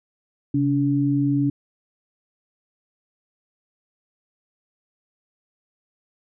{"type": "tone pair together", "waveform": "sine", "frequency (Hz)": [134.99, 285.2], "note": ["C#3", "C#4"], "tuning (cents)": [-46, 49], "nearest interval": "octave + minor second", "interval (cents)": 1295, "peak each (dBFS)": [-22, -19], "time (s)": [0.54, 1.5], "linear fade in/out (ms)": 5, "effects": []}